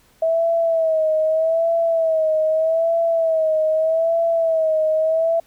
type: tone with vibrato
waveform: sine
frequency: 647 Hz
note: E5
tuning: 32 cents flat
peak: -15 dBFS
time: 0.22-5.4 s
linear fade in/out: 5 ms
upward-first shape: sine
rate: 0.81 Hz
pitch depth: 57 cents each way
effects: pink hiss -56 dBFS RMS until 5.46 s